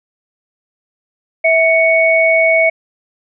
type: tone pair together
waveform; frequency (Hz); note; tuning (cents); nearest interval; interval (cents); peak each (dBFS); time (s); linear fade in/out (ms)
sine; 653 / 2225; E5 / C#7; -17 / +6; octave + major sixth; 2123; -11; 1.44-2.7; 10
effects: none